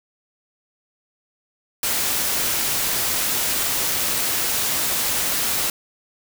white noise, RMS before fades -22 dBFS, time 1.83-5.7 s, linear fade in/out 2 ms, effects none

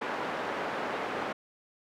pink band-pass noise, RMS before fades -34 dBFS, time 0.01-1.33 s, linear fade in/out 10 ms, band 380 to 1700 Hz, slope 12 dB/octave, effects none

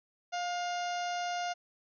harmonic tone with a mistuned harmonic, 705 Hz, F5, 16 cents sharp, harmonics 1 / 2 / 3 / 4 / 5 / 6 / 7 / 8 / 9, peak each -33 / -41 / -46 / -45 / -50 / -51 / -50 / -51 / -50 dBFS, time 0.32-1.54 s, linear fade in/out 20 ms, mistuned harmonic 2, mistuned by +25 cents, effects none

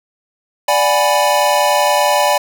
square chord, G# half-diminished seventh, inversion second, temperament equal, 587.3 / 740 / 830.6 / 987.8 Hz, D5 / F#5 / G#5 / B5, 0 / 0 / 0 / 0 cents, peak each -16 / -20 / -17 / -18 dBFS, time 0.68-2.38 s, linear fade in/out 5 ms, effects none

